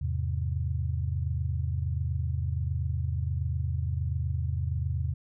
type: chord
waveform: sine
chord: E augmented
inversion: none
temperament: equal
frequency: 82.41 / 103.83 / 130.81 Hz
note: E2 / G#2 / B#2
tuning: 0 / 0 / 0 cents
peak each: -29 / -34 / -32 dBFS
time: 0.01-5.14 s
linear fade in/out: 10 ms
effects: none